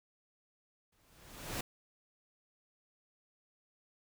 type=noise with exponential growth; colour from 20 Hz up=pink; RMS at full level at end=-36 dBFS; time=0.92-1.61 s; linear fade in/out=5 ms; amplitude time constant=150 ms; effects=none